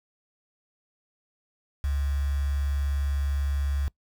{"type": "tone with quantisation", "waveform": "sine", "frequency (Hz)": 70.3, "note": "C#2", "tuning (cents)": 25, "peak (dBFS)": -24, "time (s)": [1.84, 3.88], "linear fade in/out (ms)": 0, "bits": 7, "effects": ["noise-tail reverb RT60 0.1 s tail -22 dB re dry"]}